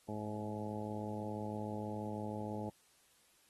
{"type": "harmonic tone with a mistuned harmonic", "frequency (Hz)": 106.2, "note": "G#2", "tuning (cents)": 39, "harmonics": [1, 2, 3, 4, 5, 6, 7, 8], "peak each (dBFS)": [-45, -43, -47, -48, -48, -50, -54, -48], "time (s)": [0.08, 2.7], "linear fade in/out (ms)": 10, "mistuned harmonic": 1, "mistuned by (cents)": -22, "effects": ["white hiss -69 dBFS RMS until 3.49 s", "AAC 32 kbps"]}